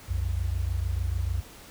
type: tone pair together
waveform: sine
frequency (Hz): 62.7 / 89.44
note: B1 / F2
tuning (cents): +27 / +42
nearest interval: tritone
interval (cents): 615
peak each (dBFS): -28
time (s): 0.08-1.42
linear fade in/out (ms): 20
effects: pink hiss -48 dBFS RMS until 1.7 s